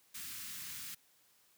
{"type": "band-stop noise", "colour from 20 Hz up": "white", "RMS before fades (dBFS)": -45, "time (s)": [0.14, 0.95], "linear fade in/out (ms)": 10, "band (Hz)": [260, 1300], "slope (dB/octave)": 24, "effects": ["white hiss -69 dBFS RMS until 1.57 s", "high-pass 60 Hz 12 dB/octave"]}